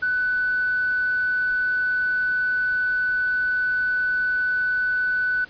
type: tone with tanh clipping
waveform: triangle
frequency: 1495 Hz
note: F#6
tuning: 17 cents sharp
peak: -19 dBFS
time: 0.02-5.45 s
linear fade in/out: 10 ms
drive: 1 dB
effects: pink hiss -47 dBFS RMS until 5.49 s + resampled to 11025 Hz